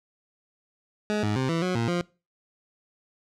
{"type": "tone with pitch steps", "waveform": "20% pulse", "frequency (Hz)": [210.6, 105, 131.1, 165.7, 182.6, 116.1, 175], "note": ["G#3", "G#2", "C3", "E3", "F#3", "A#2", "F3"], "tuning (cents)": [24, 19, 4, 9, -23, -7, 4], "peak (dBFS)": -19, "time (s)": [1.1, 2.01], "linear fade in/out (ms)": 0, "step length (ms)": 130, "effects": ["noise-tail reverb RT60 0.3 s tail -22 dB re dry", "low-pass 6000 Hz 12 dB/octave"]}